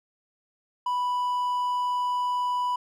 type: tone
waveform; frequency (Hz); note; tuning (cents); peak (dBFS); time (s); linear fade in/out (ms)
triangle; 987.8; B5; 0; -22; 0.86-2.76; 5
effects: none